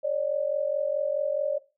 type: tone pair together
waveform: sine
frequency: 554 / 598.7 Hz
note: C#5 / D5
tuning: -1 / +33 cents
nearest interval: minor second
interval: 134 cents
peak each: -27 dBFS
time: 0.03-1.59 s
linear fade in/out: 20 ms
effects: noise-tail reverb RT60 0.3 s tail -17 dB re dry